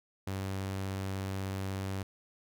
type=tone; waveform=sawtooth; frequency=96.4 Hz; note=G2; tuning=28 cents flat; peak=-30 dBFS; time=0.27-2.03 s; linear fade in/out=5 ms; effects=none